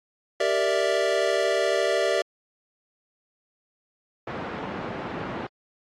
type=chord; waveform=square; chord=E half-diminished seventh; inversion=first; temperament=equal; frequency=392 / 466.2 / 587.3 / 659.3 Hz; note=G4 / Bb4 / D5 / E5; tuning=0 / 0 / 0 / 0 cents; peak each=-28 / -29 / -26 / -27 dBFS; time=0.4-2.22 s; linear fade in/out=5 ms
type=band-pass noise; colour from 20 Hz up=pink; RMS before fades=-33 dBFS; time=4.27-5.47 s; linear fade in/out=5 ms; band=160 to 1600 Hz; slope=12 dB/octave
effects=low-pass 6000 Hz 12 dB/octave + AAC 48 kbps